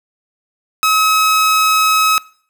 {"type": "tone", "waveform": "sawtooth", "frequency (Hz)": 1280, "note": "D#6", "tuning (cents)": 49, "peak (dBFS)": -7, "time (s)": [0.83, 2.18], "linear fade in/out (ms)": 0, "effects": ["noise-tail reverb RT60 0.5 s tail -22 dB re dry"]}